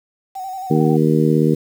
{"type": "tone with vibrato", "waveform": "sine", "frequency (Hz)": 758, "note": "F#5", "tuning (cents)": 42, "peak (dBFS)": -25, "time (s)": [0.35, 0.97], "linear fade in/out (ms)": 10, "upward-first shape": "square", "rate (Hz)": 11, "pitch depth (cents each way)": 39}
{"type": "harmonic tone", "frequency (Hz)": 77.9, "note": "D#2", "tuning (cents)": 3, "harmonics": [2, 3, 4, 5, 6], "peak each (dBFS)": [-16, -18, -19, -20, -21], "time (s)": [0.7, 1.55], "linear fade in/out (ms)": 10}
{"effects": ["7-bit"]}